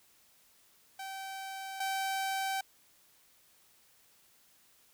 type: tone pair in turn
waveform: sawtooth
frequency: 773 / 773 Hz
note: G5 / G5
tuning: -24 / -24 cents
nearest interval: unison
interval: 0 cents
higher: neither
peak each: -36 / -28 dBFS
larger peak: second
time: 0.99-1.8 / 1.8-2.61 s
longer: neither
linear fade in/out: 5 ms
effects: white hiss -65 dBFS RMS until 4.93 s